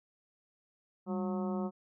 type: harmonic tone with a mistuned harmonic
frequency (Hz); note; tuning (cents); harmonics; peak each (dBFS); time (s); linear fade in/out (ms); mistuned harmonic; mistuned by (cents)
182.3; F#3; -25; 1 / 2 / 3 / 4 / 5 / 6 / 7; -33 / -39 / -43 / -45 / -47 / -49 / -50; 1.06-1.71; 50; 1; +130
effects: none